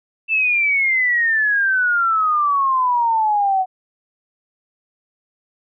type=exponential sweep; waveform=sine; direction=down; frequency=2667 to 740 Hz; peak=-14 dBFS; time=0.28-3.66 s; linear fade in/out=50 ms; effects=none